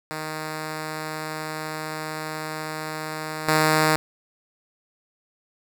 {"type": "tone with level steps", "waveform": "5% pulse", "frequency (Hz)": 155.8, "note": "D#3", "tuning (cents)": 3, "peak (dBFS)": [-18, -6], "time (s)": [0.11, 3.96], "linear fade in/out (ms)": 0, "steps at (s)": 3.48, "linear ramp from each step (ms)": 2, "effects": []}